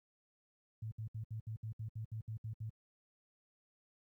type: tone bursts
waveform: sine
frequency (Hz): 110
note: A2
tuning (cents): 0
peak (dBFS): -39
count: 12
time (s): 0.82-2.696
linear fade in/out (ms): 5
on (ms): 94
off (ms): 68
effects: high-pass 60 Hz 12 dB/octave + 13-bit